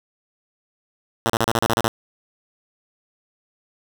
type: tone bursts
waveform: 5% pulse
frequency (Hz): 114.6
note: A#2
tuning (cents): -29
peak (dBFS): -6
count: 9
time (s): 1.26-1.88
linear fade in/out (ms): 0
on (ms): 36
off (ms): 37
effects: none